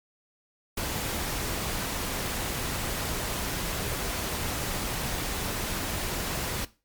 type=noise; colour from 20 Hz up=pink; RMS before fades=-31 dBFS; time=0.77-6.65 s; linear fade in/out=5 ms; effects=noise-tail reverb RT60 0.3 s tail -18 dB re dry + MP3 96 kbps